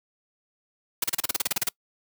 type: noise bursts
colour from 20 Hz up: white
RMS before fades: -24 dBFS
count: 13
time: 1.02-1.689 s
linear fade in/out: 5 ms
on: 21 ms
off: 33 ms
effects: noise-tail reverb RT60 0.1 s tail -25 dB re dry + high-pass 100 Hz 12 dB/octave